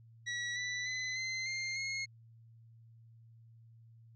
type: tone with pitch steps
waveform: sawtooth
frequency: 1932 / 1974.9 / 2019 / 2064 / 2109 / 2156 Hz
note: B6 / B6 / B6 / C7 / C7 / C#7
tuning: -39 / -1 / +38 / -24 / +13 / -49 cents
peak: -32 dBFS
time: 0.26-2.06 s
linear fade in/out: 20 ms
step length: 300 ms
effects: added 114 Hz sine -56 dBFS peak until 4.15 s + resampled to 16000 Hz